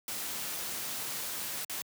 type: noise with dropouts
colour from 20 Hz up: white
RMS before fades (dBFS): -37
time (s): 0.08-1.82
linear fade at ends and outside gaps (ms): 1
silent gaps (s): 1.647-1.696
effects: high-pass 100 Hz 12 dB/octave